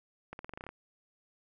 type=accelerating click train; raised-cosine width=0.5 ms; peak=-27 dBFS; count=10; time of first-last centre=0.33-0.69 s; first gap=61 ms; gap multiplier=0.89; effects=none